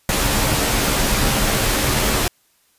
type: noise with comb filter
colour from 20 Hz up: pink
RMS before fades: -18 dBFS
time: 0.09-2.28 s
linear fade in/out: 2 ms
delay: 12 ms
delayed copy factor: -0.5
effects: white hiss -60 dBFS RMS until 2.78 s + resampled to 32000 Hz